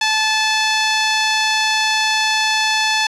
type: tone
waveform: 10% pulse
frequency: 870 Hz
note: A5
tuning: 20 cents flat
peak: -6 dBFS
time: 0.01-3.07 s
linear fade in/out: 5 ms
effects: resampled to 22050 Hz + 7-bit